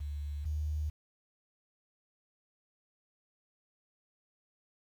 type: tone pair in turn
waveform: sine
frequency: 73 / 75.86 Hz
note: D2 / D#2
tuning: -10 / -43 cents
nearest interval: minor second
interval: 67 cents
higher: second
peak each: -35 / -31 dBFS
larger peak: second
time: 0-0.45 / 0.45-0.9 s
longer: neither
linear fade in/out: 10 ms
effects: 10-bit